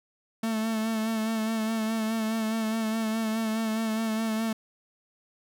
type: tone with vibrato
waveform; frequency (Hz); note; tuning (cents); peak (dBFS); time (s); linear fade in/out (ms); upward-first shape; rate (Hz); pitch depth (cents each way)
45% pulse; 221.6; A3; +13; -26; 0.43-4.53; 5; sine; 4.8; 32
effects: none